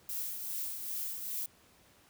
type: noise with tremolo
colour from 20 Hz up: violet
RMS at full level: -36 dBFS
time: 0.09-1.46 s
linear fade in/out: 2 ms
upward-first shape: triangle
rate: 2.5 Hz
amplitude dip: 50%
effects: pink hiss -63 dBFS RMS until 2.09 s + high-pass 60 Hz 12 dB/octave